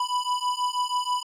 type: beating tone pair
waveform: square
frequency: 987.8 / 994 Hz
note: B5 / B5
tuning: 0 / +11 cents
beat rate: 6.2 Hz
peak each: -28 dBFS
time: 0-1.23 s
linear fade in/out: 5 ms
effects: low-pass 8000 Hz 12 dB/octave